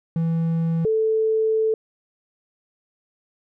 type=tone pair in turn; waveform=triangle / sine; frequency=164.81 / 440 Hz; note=E3 / A4; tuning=0 / 0 cents; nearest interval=octave + perfect fourth; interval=1700 cents; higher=second; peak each=-17 dBFS; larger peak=neither; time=0.16-0.85 / 0.85-1.74 s; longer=second; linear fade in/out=2 ms; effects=none